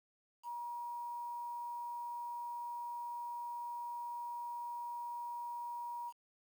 sine tone with quantisation, 954 Hz, A#5, 40 cents sharp, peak -40 dBFS, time 0.43-6.13 s, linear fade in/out 50 ms, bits 10, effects none

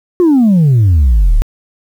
sine exponential sweep, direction down, 368.6 to 32.7 Hz, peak -3 dBFS, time 0.2-1.42 s, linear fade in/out 0 ms, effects tanh soft clip ceiling -4 dBFS + 7-bit

